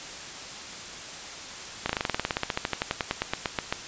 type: slowing click train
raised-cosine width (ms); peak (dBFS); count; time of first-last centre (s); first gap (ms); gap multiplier
0.3; -9; 26; 1.86-3.725; 34; 1.06
effects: white hiss -39 dBFS RMS until 3.87 s + resampled to 16000 Hz